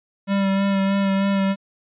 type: tone with vibrato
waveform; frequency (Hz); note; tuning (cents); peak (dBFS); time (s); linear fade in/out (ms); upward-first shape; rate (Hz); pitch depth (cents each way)
square; 196; G3; 0; -18; 0.27-1.56; 50; sine; 3.2; 20
effects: resampled to 8000 Hz